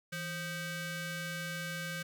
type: ring-modulated tone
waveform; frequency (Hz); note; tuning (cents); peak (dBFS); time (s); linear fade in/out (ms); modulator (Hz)
sawtooth; 698.5; F5; 0; -30; 0.12-2.03; 10; 863
effects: none